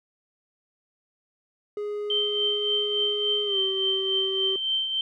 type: tone with pitch glide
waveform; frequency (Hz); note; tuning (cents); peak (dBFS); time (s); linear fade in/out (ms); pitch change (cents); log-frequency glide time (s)
triangle; 415.3 to 385.3; G#4 to G4; 0 to -30; -26; 1.77-4.56; 2; -130; 3.45-3.59
type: tone with tremolo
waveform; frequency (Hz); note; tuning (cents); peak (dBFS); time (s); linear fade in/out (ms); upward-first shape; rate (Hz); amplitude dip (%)
sine; 3117; G7; -11; -21; 2.1-5.01; 2; triangle; 3.5; 55
effects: none